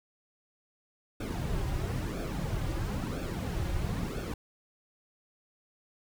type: noise with flanger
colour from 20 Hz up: brown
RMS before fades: -33 dBFS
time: 1.2-4.34 s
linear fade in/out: 5 ms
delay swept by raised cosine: 1 to 4.6 ms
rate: 1 Hz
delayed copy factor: -0.7
effects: none